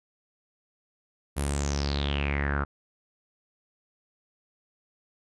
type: tone with low-pass filter sweep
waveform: sawtooth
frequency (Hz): 71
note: C#2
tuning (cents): +42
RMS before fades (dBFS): -28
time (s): 1.36-2.65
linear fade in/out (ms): 20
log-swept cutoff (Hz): 11000 to 1300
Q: 7.2
effects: none